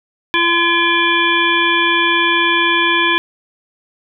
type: harmonic tone with a mistuned harmonic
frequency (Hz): 340.5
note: F4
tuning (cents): -44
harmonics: 1 / 3 / 5 / 7 / 9 / 10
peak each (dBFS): -20 / -17 / -17 / -17 / -23 / -20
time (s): 0.34-3.18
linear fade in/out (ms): 0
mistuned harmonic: 9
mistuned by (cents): +22
effects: none